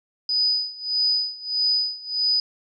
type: tone with tremolo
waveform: sine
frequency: 4979 Hz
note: D#8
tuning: in tune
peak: -17 dBFS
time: 0.29-2.4 s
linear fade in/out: 2 ms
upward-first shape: sine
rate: 1.6 Hz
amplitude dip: 90%
effects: none